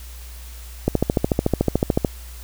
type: click train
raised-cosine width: 2 ms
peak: -3 dBFS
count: 17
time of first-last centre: 0.88-2.048 s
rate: 13.7 Hz
effects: added 60 Hz sine -35 dBFS peak until 2.43 s + white hiss -44 dBFS RMS until 2.43 s